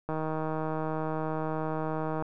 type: click train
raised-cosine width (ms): 1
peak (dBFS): -19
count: 336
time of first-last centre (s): 0.09-2.224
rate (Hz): 157
effects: none

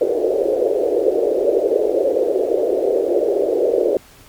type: band-pass noise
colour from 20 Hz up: pink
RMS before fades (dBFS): -17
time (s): 0.01-3.97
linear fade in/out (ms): 2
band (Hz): 370 to 570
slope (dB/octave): 48
effects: pink hiss -46 dBFS RMS until 4.28 s + MP3 96 kbps

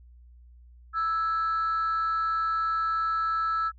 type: tone pair together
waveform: sine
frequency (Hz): 1318.5 / 1661.2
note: E6 / G#6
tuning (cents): 0 / 0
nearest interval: major third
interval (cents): 400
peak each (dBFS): -23 / -34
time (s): 0.93-3.72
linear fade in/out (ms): 50
effects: tanh soft clip ceiling -21 dBFS + added 60 Hz sine -49 dBFS peak until 3.78 s

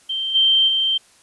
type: tone with level steps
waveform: sine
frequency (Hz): 3136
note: G7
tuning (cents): 0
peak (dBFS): -21 / -12 / -16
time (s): 0.09-0.98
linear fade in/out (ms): 10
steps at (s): 0.34 / 0.67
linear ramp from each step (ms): 20
effects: white hiss -53 dBFS RMS until 1.22 s + resampled to 24000 Hz

